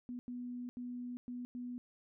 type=tone bursts at uneven times; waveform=sine; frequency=245.6 Hz; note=B3; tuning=9 cents flat; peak=-40 dBFS; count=5; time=0.09-0.19 / 0.28-0.69 / 0.77-1.17 / 1.28-1.45 / 1.55-1.78 s; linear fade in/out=0 ms; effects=none